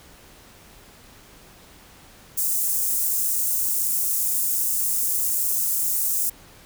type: high-pass noise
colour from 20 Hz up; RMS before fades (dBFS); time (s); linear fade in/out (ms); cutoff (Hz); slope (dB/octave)
white; -23; 2.37-6.3; 10; 7300; 24
effects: pink hiss -49 dBFS RMS until 6.65 s